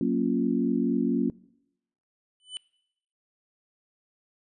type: chord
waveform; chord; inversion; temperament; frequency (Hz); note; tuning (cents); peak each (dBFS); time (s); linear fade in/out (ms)
sine; Gb major seventh; none; equal; 185 / 233.1 / 277.2 / 349.2; Gb3 / Bb3 / Db4 / F4; 0 / 0 / 0 / 0; -30 / -26 / -27 / -31; 0.01-1.3; 2
type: tone with exponential growth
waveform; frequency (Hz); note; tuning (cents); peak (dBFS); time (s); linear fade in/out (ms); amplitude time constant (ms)
square; 3000; F#7; +23; -30; 2.4-2.57; 0; 36
effects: noise-tail reverb RT60 0.8 s tail -23 dB re dry + resampled to 24000 Hz